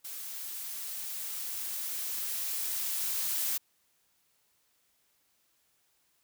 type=noise with level ramp; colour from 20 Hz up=blue; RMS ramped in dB=-41 to -31 dBFS; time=0.04-3.58 s; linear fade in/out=10 ms; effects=white hiss -72 dBFS RMS until 6.23 s